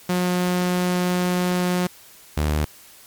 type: tone pair in turn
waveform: sawtooth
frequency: 179.7 / 75.55 Hz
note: F3 / D2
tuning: +50 / +50 cents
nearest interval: octave + minor third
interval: 1500 cents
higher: first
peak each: -15 dBFS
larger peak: neither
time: 0.09-1.87 / 2.37-2.65 s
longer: first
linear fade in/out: 5 ms
effects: white hiss -47 dBFS RMS until 3.06 s + MP3 96 kbps